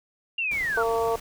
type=linear sweep; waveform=sine; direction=down; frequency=2822 to 1318.5 Hz; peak=-24 dBFS; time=0.38-0.83 s; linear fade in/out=5 ms
type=noise; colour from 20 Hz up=pink; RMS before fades=-41 dBFS; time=0.51-1.2 s; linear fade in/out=5 ms
type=harmonic tone; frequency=228.3 Hz; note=A#3; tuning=36 cents flat; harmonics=2 / 3 / 4 / 5; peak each=-24 / -28 / -30 / -32 dBFS; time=0.77-1.16 s; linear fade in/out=5 ms
effects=none